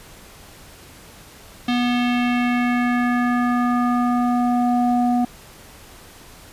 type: tone with low-pass filter sweep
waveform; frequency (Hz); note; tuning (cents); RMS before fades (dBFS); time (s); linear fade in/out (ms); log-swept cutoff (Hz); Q
square; 243.8; B3; -22; -19; 1.68-5.25; 5; 3500 to 640; 2.5
effects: pink hiss -44 dBFS RMS until 6.52 s + resampled to 32000 Hz